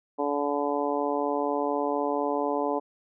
harmonic tone, 144.2 Hz, D3, 31 cents flat, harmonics 2 / 3 / 4 / 5 / 6 / 7, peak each -31 / -30 / -31 / -33 / -32 / -34 dBFS, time 0.18-2.8 s, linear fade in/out 20 ms, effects none

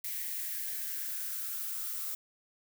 violet noise with high-pass filter sweep, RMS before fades -37 dBFS, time 0.04-2.15 s, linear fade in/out 5 ms, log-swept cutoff 2000 to 1200 Hz, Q 5.2, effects none

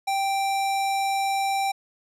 square tone, 784 Hz, G5, in tune, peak -23 dBFS, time 0.07-1.72 s, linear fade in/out 10 ms, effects low-pass 12000 Hz 12 dB/octave

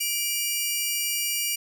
10% pulse tone pair together, 2349 / 2864 Hz, D7 / F7, 0 / +43 cents, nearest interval minor third, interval 343 cents, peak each -19 dBFS, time 0-1.56 s, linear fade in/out 10 ms, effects none

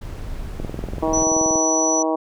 brown noise, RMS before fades -30 dBFS, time 0.01-1.24 s, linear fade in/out 10 ms
click train, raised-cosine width 2 ms, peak -15 dBFS, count 21, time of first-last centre 0.6-1.557 s, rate 20.9 Hz
harmonic tone, 159.3 Hz, D#3, 41 cents sharp, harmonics 2 / 3 / 4 / 5 / 6 / 7, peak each -22 / -26 / -23 / -28 / -27 / -32 dBFS, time 1.02-2.16 s, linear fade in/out 10 ms
sine tone, 5920 Hz, F#8, in tune, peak -19 dBFS, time 1.13-2.03 s, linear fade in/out 10 ms
effects none

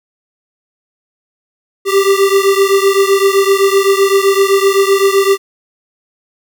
square beating tone pair, 389.9 / 397.7 Hz, G4 / G4, -9 / +25 cents, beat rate 7.8 Hz, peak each -11 / -13 dBFS, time 1.85-5.38 s, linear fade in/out 50 ms, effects none

